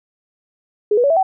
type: tone with pitch steps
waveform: sine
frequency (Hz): 417.9 / 485.6 / 564.3 / 655.8 / 762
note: G#4 / B4 / C#5 / E5 / G5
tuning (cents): +11 / -29 / +31 / -9 / -49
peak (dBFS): -11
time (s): 0.91-1.23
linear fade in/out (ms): 5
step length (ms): 64
effects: none